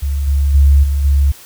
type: tone with level steps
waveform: sine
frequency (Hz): 70.2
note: C#2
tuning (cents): +22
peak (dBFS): -14 / -10 / -5 / -12 / -8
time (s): 0.02-1.32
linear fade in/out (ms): 10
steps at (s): 0.27 / 0.54 / 0.83 / 1.04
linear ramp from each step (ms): 10
effects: white hiss -39 dBFS RMS until 1.45 s